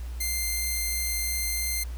5% pulse tone, 2093 Hz, C7, in tune, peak -17 dBFS, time 0.2-1.84 s, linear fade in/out 10 ms, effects added 60 Hz sine -32 dBFS peak until 1.97 s + pink hiss -51 dBFS RMS until 1.97 s

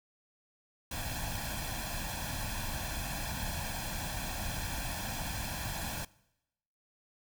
pink noise with comb filter, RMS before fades -37 dBFS, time 0.91-6.05 s, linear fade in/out 5 ms, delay 1.2 ms, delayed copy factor +0.75, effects noise-tail reverb RT60 0.9 s tail -22 dB re dry

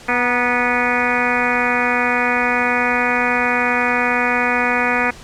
harmonic tone with a mistuned harmonic, 245.5 Hz, B3, 10 cents flat, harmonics 1 / 2 / 3 / 4 / 5 / 6 / 7 / 8 / 9 / 10, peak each -24 / -24 / -24 / -24 / -24 / -24 / -24 / -24 / -24 / -24 dBFS, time 0.08-5.11 s, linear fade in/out 10 ms, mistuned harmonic 4, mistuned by -44 cents, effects pink hiss -39 dBFS RMS until 5.23 s + low-pass 8000 Hz 12 dB/octave

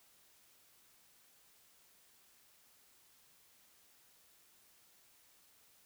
silence, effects white hiss -67 dBFS RMS until 5.85 s

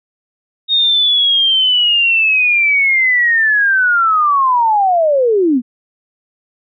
sine linear sweep, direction down, 3729 to 226.8 Hz, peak -9 dBFS, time 0.68-5.62 s, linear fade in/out 50 ms, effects none

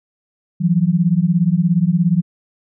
sine beating tone pair, 164.81 / 181.81 Hz, E3 / F#3, 0 / -30 cents, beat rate 17 Hz, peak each -15 dBFS, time 0.6-2.22 s, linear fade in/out 20 ms, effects none

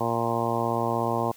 harmonic tone, 116.54 Hz, A#2, in tune, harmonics 1 / 2 / 3 / 4 / 5 / 6 / 7 / 8 / 9, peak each -32 / -32 / -32 / -32 / -32 / -32 / -32 / -32 / -32 dBFS, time 0-1.32 s, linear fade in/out 10 ms, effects white hiss -52 dBFS RMS until 1.36 s

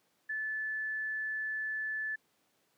sine tone, 1740 Hz, A6, 20 cents flat, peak -33 dBFS, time 0.29-2.16 s, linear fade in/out 10 ms, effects pink hiss -73 dBFS RMS until 2.77 s + high-pass 200 Hz 12 dB/octave

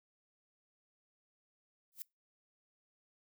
violet noise with exponential growth, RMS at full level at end -39 dBFS, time 1.92-2.02 s, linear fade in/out 0 ms, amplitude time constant 20 ms, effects noise-tail reverb RT60 0.2 s tail -24 dB re dry

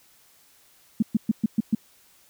sine tone bursts, 219.2 Hz, A3, 6 cents flat, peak -16 dBFS, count 6, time 1-1.75 s, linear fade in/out 5 ms, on 25 ms, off 120 ms, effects white hiss -58 dBFS RMS until 2.29 s

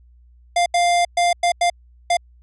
square tone bursts at uneven times, 698.5 Hz, F5, in tune, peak -15 dBFS, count 6, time 0.56-0.66 / 0.74-1.05 / 1.17-1.33 / 1.43-1.52 / 1.61-1.7 / 2.1-2.17 s, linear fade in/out 5 ms, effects added 60 Hz sine -47 dBFS peak until 2.42 s + resampled to 24000 Hz

